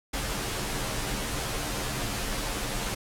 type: noise with comb filter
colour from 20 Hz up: pink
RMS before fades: -31 dBFS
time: 0.13-2.95 s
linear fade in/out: 10 ms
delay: 12 ms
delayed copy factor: -0.9
effects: low-pass 12000 Hz 12 dB/octave